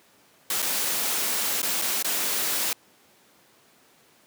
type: noise with dropouts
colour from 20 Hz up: white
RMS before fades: -26 dBFS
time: 0.5-2.73 s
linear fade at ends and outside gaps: 2 ms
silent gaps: 0.621-0.625 / 1.618-1.629 / 1.816-1.82 / 2.026-2.045 s
effects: pink hiss -58 dBFS RMS until 4.26 s + high-pass 200 Hz 12 dB/octave